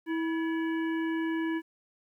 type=harmonic tone with a mistuned harmonic; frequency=325.3 Hz; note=E4; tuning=23 cents flat; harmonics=1 / 3 / 5 / 7 / 9; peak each=-28 / -41 / -39 / -47 / -50 dBFS; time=0.06-1.62 s; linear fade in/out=50 ms; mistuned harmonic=5; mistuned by=+76 cents; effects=11-bit